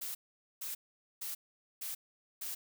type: noise bursts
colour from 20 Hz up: blue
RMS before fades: -40 dBFS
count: 5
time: 0.01-2.55 s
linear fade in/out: 10 ms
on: 140 ms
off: 460 ms
effects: none